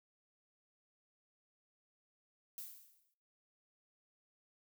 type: noise with exponential decay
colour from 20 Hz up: violet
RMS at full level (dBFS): -44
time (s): 2.58-3.14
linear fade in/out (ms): 1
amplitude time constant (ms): 120
effects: noise-tail reverb RT60 0.8 s tail -25 dB re dry